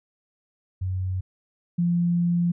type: tone pair in turn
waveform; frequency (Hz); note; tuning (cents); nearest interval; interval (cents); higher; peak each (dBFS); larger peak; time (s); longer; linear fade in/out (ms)
sine; 93 / 173.09; F#2 / F3; +9 / -15; major seventh; 1076; second; -24 / -19; second; 0.81-1.21 / 1.78-2.52; second; 10
effects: none